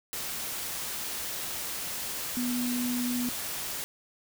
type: tone in noise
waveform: sine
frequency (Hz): 245.7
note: B3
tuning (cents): -9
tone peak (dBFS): -28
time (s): 2.37-3.29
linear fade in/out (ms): 0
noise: white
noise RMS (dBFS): -35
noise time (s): 0.13-3.84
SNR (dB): +4
effects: none